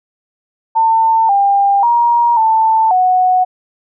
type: tone with pitch steps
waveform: sine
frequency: 898 / 798 / 946 / 887 / 737 Hz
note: A5 / G5 / A#5 / A5 / F#5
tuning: +35 / +31 / +25 / +14 / -7 cents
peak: -8 dBFS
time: 0.75-3.45 s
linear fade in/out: 20 ms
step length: 540 ms
effects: none